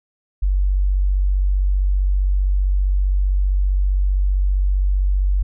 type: tone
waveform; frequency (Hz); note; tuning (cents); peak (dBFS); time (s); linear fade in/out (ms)
sine; 47.65; G1; -48; -14; 0.42-5.43; 10
effects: none